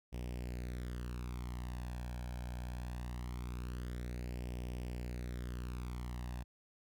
sawtooth tone with flanger, 61 Hz, B1, 21 cents flat, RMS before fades -42 dBFS, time 0.12-6.44 s, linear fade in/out 20 ms, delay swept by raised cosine 0.36 to 1.26 ms, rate 0.22 Hz, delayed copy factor +0.65, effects none

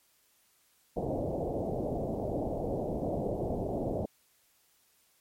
white low-pass noise, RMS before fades -33 dBFS, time 0.96-4.06 s, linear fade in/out 10 ms, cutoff 700 Hz, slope 48 dB/octave, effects white hiss -68 dBFS RMS until 5.2 s + MP3 64 kbps

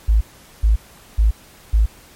sine tone bursts, 54.1 Hz, A1, 29 cents flat, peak -10 dBFS, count 4, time 0.08-1.86 s, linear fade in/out 10 ms, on 130 ms, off 420 ms, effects pink hiss -46 dBFS RMS until 2.15 s + MP3 64 kbps

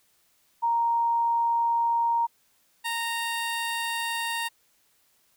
sine / 15% pulse tone pair in turn, 932.3 / 925.9 Hz, A#5 / A#5, 0 / -12 cents, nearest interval unison, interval 12 cents, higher first, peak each -21 dBFS, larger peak neither, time 0.62-2.27 / 2.84-4.49 s, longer neither, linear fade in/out 20 ms, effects white hiss -66 dBFS RMS until 5.36 s

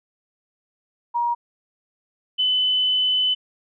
sine tone pair in turn, 950 / 3016 Hz, A#5 / F#7, +33 / +32 cents, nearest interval octave + minor sixth, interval 1999 cents, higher second, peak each -19 / -17 dBFS, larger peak second, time 1.14-1.35 / 2.38-3.35 s, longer second, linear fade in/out 20 ms, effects none

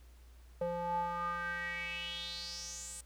square tone with band-pass filter sweep, 173.4 Hz, F3, 12 cents flat, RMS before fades -39 dBFS, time 0.61-3.01 s, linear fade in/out 5 ms, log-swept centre 580 to 8700 Hz, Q 6, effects added 60 Hz sine -54 dBFS peak until 3.05 s + pink hiss -67 dBFS RMS until 3.05 s

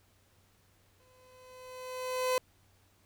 30% pulse tone with exponential growth, 509 Hz, C5, 48 cents flat, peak -23 dBFS, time 1-2.38 s, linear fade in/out 1 ms, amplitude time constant 300 ms, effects added 95 Hz sine -68 dBFS peak until 3.05 s + pink hiss -68 dBFS RMS until 3.05 s

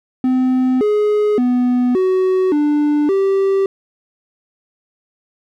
triangle tone with pitch steps, 256.4 / 419.4 / 247.7 / 373.8 / 295.8 / 389.6 Hz, C4 / G#4 / B3 / F#4 / D4 / G4, -35 / +17 / +5 / +18 / +13 / -11 cents, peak -10 dBFS, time 0.24-3.66 s, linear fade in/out 2 ms, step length 570 ms, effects none

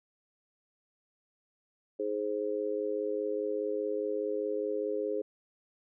harmonic tone, 104.9 Hz, G#2, 18 cents sharp, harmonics 3 / 4 / 5, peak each -38 / -32 / -35 dBFS, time 1.99-5.22 s, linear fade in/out 10 ms, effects none

